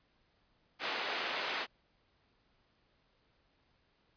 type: band-pass noise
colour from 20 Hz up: white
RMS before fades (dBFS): -37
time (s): 0.79-1.67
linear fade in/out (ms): 50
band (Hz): 400 to 3000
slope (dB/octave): 12
effects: pink hiss -73 dBFS RMS until 4.16 s + resampled to 11025 Hz